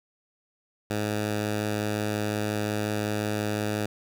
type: tone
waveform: 10% pulse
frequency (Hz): 105.6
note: G#2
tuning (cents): +29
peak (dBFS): -18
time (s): 0.9-3.86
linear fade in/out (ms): 5
effects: none